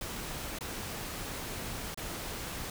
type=noise with dropouts; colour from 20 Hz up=pink; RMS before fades=-39 dBFS; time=0.01-2.7 s; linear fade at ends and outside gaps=2 ms; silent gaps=0.587-0.608 / 1.945-1.974 s; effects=none